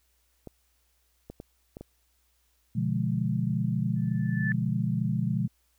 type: clicks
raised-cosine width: 2 ms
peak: -27 dBFS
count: 5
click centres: 0.473 / 1.3 / 1.401 / 1.769 / 1.81 s
type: chord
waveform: sine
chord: B diminished seventh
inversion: none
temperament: equal with one note detuned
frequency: 123.47 / 146.83 / 174.61 / 209 Hz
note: B2 / D3 / F3 / Ab3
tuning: 0 / 0 / 0 / +11 cents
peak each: -29 / -32 / -30 / -31 dBFS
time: 2.75-5.48 s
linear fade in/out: 10 ms
type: tone with exponential growth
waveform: sine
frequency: 1749 Hz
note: A6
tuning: 11 cents flat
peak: -26 dBFS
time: 3.96-4.52 s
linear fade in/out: 1 ms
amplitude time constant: 120 ms
effects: added 60 Hz sine -70 dBFS peak until 5.78 s + white hiss -71 dBFS RMS until 5.78 s